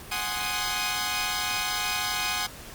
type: chord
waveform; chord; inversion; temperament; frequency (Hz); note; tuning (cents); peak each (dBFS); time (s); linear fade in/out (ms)
10% pulse; Ab dominant seventh; third; equal; 740 / 830.6 / 1046.5 / 1244.5; Gb5 / Ab5 / C6 / Eb6; 0 / 0 / 0 / 0; -24; 0.11-2.47; 10
effects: pink hiss -43 dBFS RMS until 2.74 s + Opus 48 kbps